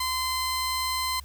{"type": "tone pair together", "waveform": "sawtooth", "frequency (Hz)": [1031.5, 2063], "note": ["C6", "C7"], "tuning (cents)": [-25, -25], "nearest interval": "octave", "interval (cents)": 1200, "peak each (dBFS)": -24, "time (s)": [0, 1.2], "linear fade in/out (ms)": 5, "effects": ["added 68 Hz sine -42 dBFS peak until 1.24 s", "white hiss -57 dBFS RMS until 1.24 s"]}